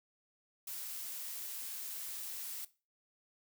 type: noise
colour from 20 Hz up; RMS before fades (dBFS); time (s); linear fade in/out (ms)
blue; -43; 0.67-2.65; 5
effects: noise-tail reverb RT60 0.3 s tail -17 dB re dry

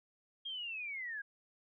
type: linear sweep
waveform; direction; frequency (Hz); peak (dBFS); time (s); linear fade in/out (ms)
sine; down; 3255 to 1600; -39; 0.45-1.22; 10
effects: none

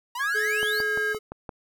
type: exponential sweep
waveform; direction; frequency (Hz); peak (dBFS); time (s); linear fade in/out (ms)
45% pulse; up; 934 to 4858; -30; 0.15-0.82; 5
type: tone with pitch glide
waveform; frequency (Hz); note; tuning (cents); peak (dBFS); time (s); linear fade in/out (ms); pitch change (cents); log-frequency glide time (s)
sine; 1653 to 1619.9; G#6 to G#6; -9 to -44; -24; 0.19-1.14; 20; -35; 0.63-0.95
type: tone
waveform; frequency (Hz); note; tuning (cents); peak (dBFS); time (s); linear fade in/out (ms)
square; 428.1; A4; -47; -30; 0.34-1.19; 20
type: click train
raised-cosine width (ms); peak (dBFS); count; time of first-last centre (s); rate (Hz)
1; -21; 6; 0.63-1.492; 5.8
effects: none

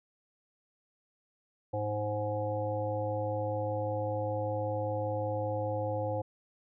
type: harmonic tone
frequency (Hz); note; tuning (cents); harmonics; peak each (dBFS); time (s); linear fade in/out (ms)
105.1; G#2; +21; 1 / 3 / 5 / 7 / 8; -35 / -41 / -33 / -40 / -40; 1.73-6.22; 10
effects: none

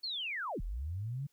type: linear two-way sweep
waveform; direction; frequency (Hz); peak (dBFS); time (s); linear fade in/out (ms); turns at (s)
sine; down then up; 4459 to 33.54 to 146.3; -35; 0.03-1.27; 10; 0.61
effects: white hiss -75 dBFS RMS until 1.32 s

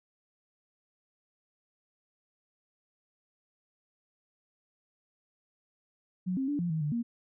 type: tone with pitch steps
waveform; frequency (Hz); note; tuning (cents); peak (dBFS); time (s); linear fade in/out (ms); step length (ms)
sine; 183 / 266.8 / 290 / 173.5 / 158.7 / 148.4 / 234.9; F#3 / C4 / D4 / F3 / D#3 / D3 / A#3; -19 / +34 / -22 / -11 / +35 / +18 / +13; -28; 6.26-7.03; 20; 110
effects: none

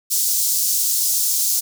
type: high-pass noise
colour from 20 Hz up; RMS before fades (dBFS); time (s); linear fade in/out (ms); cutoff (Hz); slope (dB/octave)
pink; -19; 0.1-1.61; 20; 5500; 24
effects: none

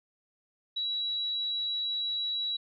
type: tone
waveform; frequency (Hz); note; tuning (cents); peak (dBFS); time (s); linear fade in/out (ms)
sine; 3902; B7; -22; -29; 0.76-2.57; 10
effects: none

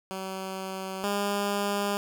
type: tone pair in turn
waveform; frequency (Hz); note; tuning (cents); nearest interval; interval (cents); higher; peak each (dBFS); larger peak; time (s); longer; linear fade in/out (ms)
10% pulse; 190.2 / 202.4; F#3 / G#3; +48 / -44; minor second; 108; second; -25 / -18; second; 0.11-1.04 / 1.04-1.97; neither; 0
effects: none

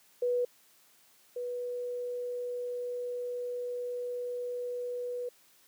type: tone pair in turn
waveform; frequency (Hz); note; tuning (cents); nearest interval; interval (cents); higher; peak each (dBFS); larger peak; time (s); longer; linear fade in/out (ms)
sine; 490.1 / 490.1; B4 / B4; -13 / -13; unison; 0; neither; -26 / -33; first; 0.22-0.45 / 1.36-5.29; second; 5
effects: white hiss -63 dBFS RMS until 5.67 s + high-pass 150 Hz 12 dB/octave

